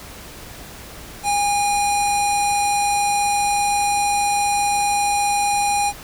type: tone with low-pass filter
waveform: square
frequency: 816 Hz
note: G#5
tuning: 31 cents flat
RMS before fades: -19 dBFS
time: 1.23-5.93 s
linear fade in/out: 50 ms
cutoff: 9200 Hz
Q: 3.1
effects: added 60 Hz sine -48 dBFS peak until 6.03 s + pink hiss -38 dBFS RMS until 6.03 s